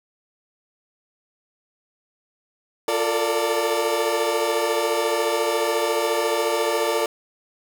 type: chord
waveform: 30% pulse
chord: Bb major seventh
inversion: second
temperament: equal with one note detuned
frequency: 349.2 / 440 / 454.2 / 587.3 Hz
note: F4 / A4 / Bb4 / D5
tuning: 0 / 0 / -45 / 0 cents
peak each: -25 / -25 / -22 / -22 dBFS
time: 2.88-7.06 s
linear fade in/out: 2 ms
effects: none